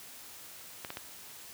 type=clicks; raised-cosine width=0.3 ms; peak=-22 dBFS; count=3; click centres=0.848 / 0.904 / 0.971 s; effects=white hiss -49 dBFS RMS until 1.53 s + high-pass 60 Hz 12 dB/octave